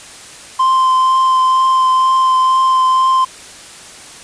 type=tone with vibrato; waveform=triangle; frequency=1041 Hz; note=C6; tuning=9 cents flat; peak=-7 dBFS; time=0.59-3.25 s; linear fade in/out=10 ms; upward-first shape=triangle; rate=2.1 Hz; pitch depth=12 cents each way; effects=white hiss -35 dBFS RMS until 4.23 s + resampled to 22050 Hz